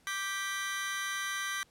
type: chord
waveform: sawtooth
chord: G major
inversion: second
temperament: just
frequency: 1176 / 1568 / 1960 Hz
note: D6 / G6 / B6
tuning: +2 / 0 / -14 cents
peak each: -35 / -33 / -34 dBFS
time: 0.07-1.63 s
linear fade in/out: 0 ms
effects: pink hiss -66 dBFS RMS until 1.7 s + low-pass 11000 Hz 12 dB/octave